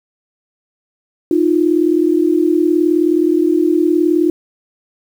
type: tone pair together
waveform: sine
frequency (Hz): 311.1 / 350.3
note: D#4 / F4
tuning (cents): 0 / +5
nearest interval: major second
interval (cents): 205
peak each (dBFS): -13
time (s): 1.31-4.3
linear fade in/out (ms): 2
effects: 7-bit